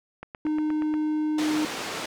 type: click train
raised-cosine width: 0.5 ms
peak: -22 dBFS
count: 7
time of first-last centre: 0.23-0.94 s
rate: 8.45 Hz
type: tone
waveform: triangle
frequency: 306.4 Hz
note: D#4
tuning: 27 cents flat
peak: -21 dBFS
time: 0.45-1.65 s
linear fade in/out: 2 ms
type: band-pass noise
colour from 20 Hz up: pink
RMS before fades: -33 dBFS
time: 1.38-2.06 s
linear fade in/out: 5 ms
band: 270 to 6500 Hz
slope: 12 dB/octave
effects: none